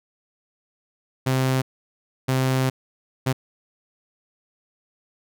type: tone bursts at uneven times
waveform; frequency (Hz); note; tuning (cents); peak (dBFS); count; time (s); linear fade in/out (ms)
sawtooth; 130.81; C3; 0; -15; 3; 1.26-1.62 / 2.28-2.7 / 3.26-3.33; 10
effects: none